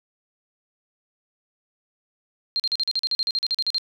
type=tone bursts; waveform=sine; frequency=4186 Hz; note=C8; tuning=in tune; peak=-20 dBFS; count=16; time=2.56-3.782 s; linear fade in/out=0 ms; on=37 ms; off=42 ms; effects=none